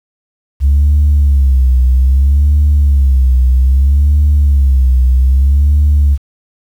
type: tone with vibrato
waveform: sine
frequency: 68.1 Hz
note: C#2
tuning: 30 cents flat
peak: -4 dBFS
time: 0.6-6.18 s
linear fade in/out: 50 ms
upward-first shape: sine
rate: 0.62 Hz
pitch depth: 130 cents each way
effects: tanh soft clip ceiling -3 dBFS + 7-bit